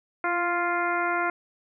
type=harmonic tone with a mistuned harmonic; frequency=349.2 Hz; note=F4; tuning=in tune; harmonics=1 / 2 / 3 / 4 / 5 / 6 / 7; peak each=-31 / -29 / -30 / -28 / -37 / -33 / -41 dBFS; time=0.24-1.3 s; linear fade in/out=2 ms; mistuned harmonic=1; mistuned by=-26 cents; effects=none